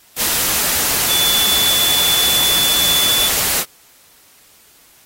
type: tone in noise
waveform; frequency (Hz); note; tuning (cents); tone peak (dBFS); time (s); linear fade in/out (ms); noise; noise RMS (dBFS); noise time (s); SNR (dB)
sine; 3468; A7; -26; -15; 1.07-3.31; 50; white; -17; 0.16-3.65; -1
effects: white hiss -49 dBFS RMS until 5.05 s + AAC 48 kbps